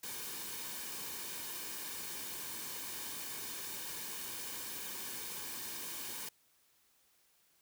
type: noise with comb filter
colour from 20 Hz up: white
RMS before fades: -43 dBFS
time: 0.03-6.29 s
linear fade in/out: 5 ms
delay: 1.5 ms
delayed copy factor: -0.55
effects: white hiss -71 dBFS RMS until 7.61 s